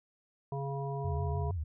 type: harmonic tone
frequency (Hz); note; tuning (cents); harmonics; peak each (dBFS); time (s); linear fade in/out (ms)
138.59; C#3; 0; 1 / 3 / 5 / 7; -35 / -40 / -42 / -43; 0.52-1.51; 2
type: tone with vibrato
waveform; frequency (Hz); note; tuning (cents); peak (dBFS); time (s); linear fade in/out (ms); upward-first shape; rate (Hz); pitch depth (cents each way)
sine; 84.6; E2; +45; -32; 1.04-1.64; 10; sine; 6.6; 190
effects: none